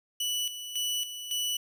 sawtooth tone with tremolo, 2960 Hz, F#7, in tune, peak -25 dBFS, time 0.2-1.57 s, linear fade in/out 5 ms, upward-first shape square, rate 1.8 Hz, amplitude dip 65%, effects none

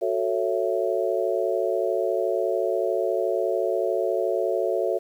sine chord, F# minor seventh, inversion none, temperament just, 370 / 444 / 555 / 666 Hz, F#4 / A4 / C#5 / E5, 0 / +16 / +2 / +18 cents, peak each -27 dBFS, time 0.01-4.99 s, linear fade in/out 20 ms, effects 9-bit

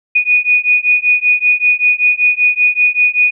sine beating tone pair, 2467 / 2472.2 Hz, D#7 / D#7, -15 / -12 cents, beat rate 5.2 Hz, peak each -12 dBFS, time 0.15-3.31 s, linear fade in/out 10 ms, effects none

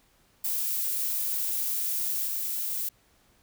violet noise with level steps, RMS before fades -29 / -31 dBFS, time 0.44-2.89 s, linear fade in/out 5 ms, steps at 2.26 s, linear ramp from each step 20 ms, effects pink hiss -64 dBFS RMS until 3.42 s

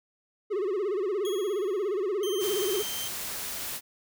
triangle tone with vibrato, 393.9 Hz, G4, 8 cents sharp, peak -24 dBFS, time 0.5-2.83 s, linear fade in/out 20 ms, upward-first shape sine, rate 17 Hz, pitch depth 160 cents each way
sawtooth tone with exponential decay, 3314 Hz, G#7, 4 cents flat, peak -33 dBFS, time 1.25-2.27 s, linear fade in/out 1 ms, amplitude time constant 220 ms
sawtooth tone, 3136 Hz, G7, in tune, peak -32 dBFS, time 2.23-3.08 s, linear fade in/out 2 ms
white noise, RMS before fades -35 dBFS, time 2.39-3.81 s, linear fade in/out 50 ms
effects none

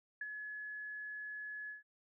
sine tone with ADSR envelope, 1700 Hz, G#6, 40 cents sharp, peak -37 dBFS, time 0.21-1.83 s, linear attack 4 ms, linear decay 33 ms, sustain -5 dB, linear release 140 ms, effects none

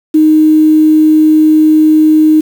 sine tone with quantisation, 310 Hz, D#4, 6 cents flat, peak -3 dBFS, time 0.14-2.41 s, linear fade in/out 10 ms, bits 5, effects none

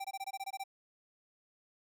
square tone bursts, 781 Hz, G5, 7 cents flat, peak -38 dBFS, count 10, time 0-0.639 s, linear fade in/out 10 ms, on 45 ms, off 21 ms, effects none

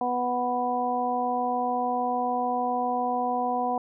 harmonic tone, 246.9 Hz, B3, in tune, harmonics 1 / 2 / 3 / 4, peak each -32 / -32 / -26 / -31 dBFS, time 0.01-3.78 s, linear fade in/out 2 ms, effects none

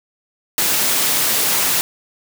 white high-pass noise, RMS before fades -17 dBFS, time 0.58-1.81 s, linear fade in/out 0 ms, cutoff 120 Hz, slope 24 dB/octave, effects none

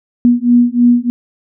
sine beating tone pair, 240 / 243.2 Hz, B3 / B3, -49 / -26 cents, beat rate 3.2 Hz, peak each -10 dBFS, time 0.25-1.1 s, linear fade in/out 0 ms, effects none

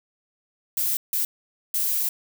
violet noise bursts at uneven times, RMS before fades -24 dBFS, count 3, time 0.77-0.97 / 1.13-1.25 / 1.74-2.09 s, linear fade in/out 2 ms, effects none

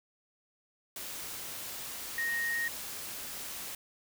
sine tone in noise, 1864.7 Hz, A#6, in tune, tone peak -30 dBFS, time 2.18-2.68 s, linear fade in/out 2 ms, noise white, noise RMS -41 dBFS, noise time 0.96-3.75 s, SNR +8 dB, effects none

